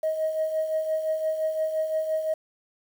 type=tone with tremolo; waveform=sine; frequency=630 Hz; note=D#5; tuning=21 cents sharp; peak=-20 dBFS; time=0.03-2.34 s; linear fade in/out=5 ms; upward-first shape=triangle; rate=5.8 Hz; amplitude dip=65%; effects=tanh soft clip ceiling -18 dBFS + 8-bit